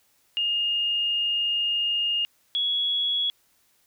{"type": "tone pair in turn", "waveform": "sine", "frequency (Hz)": [2837, 3354], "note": ["F7", "G#7"], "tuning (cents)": [27, 16], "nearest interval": "minor third", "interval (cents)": 289, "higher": "second", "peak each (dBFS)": -22, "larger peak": "neither", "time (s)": [[0.37, 2.25], [2.55, 3.3]], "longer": "first", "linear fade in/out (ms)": 0, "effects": ["white hiss -65 dBFS RMS until 3.86 s"]}